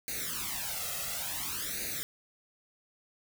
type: noise with flanger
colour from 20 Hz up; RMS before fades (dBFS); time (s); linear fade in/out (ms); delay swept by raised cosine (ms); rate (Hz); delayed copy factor
white; -36; 0.08-2.03; 0; 0.46 to 1.56; 0.57; +0.95
effects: none